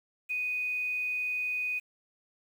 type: tone with quantisation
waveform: sine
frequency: 2489 Hz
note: D#7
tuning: in tune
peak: -29 dBFS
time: 0.29-1.8 s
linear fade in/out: 20 ms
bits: 9
effects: none